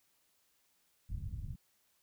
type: low-pass noise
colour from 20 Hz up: white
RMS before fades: -41 dBFS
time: 1.09-1.56 s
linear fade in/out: 10 ms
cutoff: 120 Hz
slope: 24 dB/octave
effects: white hiss -74 dBFS RMS until 2.02 s